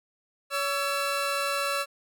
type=tone pair together; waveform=20% pulse; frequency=564 / 1341.4 Hz; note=C#5 / E6; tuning=+30 / +30 cents; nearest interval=octave + minor third; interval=1500 cents; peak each=-24 dBFS; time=0.5-1.86 s; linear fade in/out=50 ms; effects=none